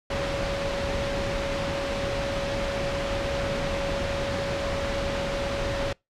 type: tone in noise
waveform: sine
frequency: 558 Hz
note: C#5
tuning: 11 cents sharp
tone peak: -29 dBFS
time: 0.1-5.93 s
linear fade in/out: 5 ms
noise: pink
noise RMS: -29 dBFS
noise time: 0.1-5.93 s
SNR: -3 dB
effects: noise-tail reverb RT60 0.2 s tail -25 dB re dry + low-pass 4000 Hz 12 dB/octave